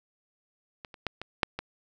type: clicks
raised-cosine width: 0.3 ms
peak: -24 / -29 / -13 / -21 / -6 / -17 dBFS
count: 6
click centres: 0.848 / 0.942 / 1.067 / 1.216 / 1.432 / 1.59 s
effects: none